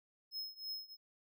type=tone with tremolo; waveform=square; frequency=5160 Hz; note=E8; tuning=38 cents flat; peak=-39 dBFS; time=0.31-0.97 s; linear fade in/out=50 ms; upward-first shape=triangle; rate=3.1 Hz; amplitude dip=95%; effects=none